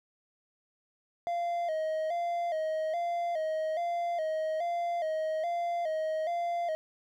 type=tone with vibrato; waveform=triangle; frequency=659.3 Hz; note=E5; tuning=in tune; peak=-27 dBFS; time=1.27-6.75 s; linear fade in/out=0 ms; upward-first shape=square; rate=1.2 Hz; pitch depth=81 cents each way; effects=none